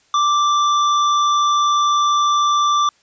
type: tone with hard clipping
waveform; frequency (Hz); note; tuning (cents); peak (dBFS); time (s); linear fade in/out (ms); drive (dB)
sine; 1174.7; D6; 0; -15; 0.14-2.89; 2; 12
effects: white hiss -57 dBFS RMS until 3.02 s + resampled to 16000 Hz